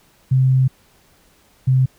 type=tone pair in turn; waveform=sine; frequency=130.81 / 130.27 Hz; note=C3 / C3; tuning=0 / -7 cents; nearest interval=unison; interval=7 cents; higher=first; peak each=-11 dBFS; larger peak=neither; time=0.31-0.68 / 1.67-1.86 s; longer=first; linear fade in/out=10 ms; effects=pink hiss -55 dBFS RMS until 1.98 s